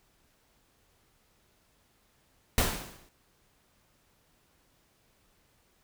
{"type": "noise with exponential decay", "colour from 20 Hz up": "pink", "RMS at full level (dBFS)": -23, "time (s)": [2.58, 3.09], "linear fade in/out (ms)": 1, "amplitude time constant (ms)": 110, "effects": ["pink hiss -68 dBFS RMS until 5.83 s"]}